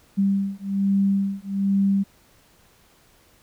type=beating tone pair; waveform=sine; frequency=196.3 / 197.5 Hz; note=G3 / G3; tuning=+3 / +13 cents; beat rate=1.2 Hz; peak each=-22 dBFS; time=0.17-2.04 s; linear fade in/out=20 ms; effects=pink hiss -57 dBFS RMS until 3.42 s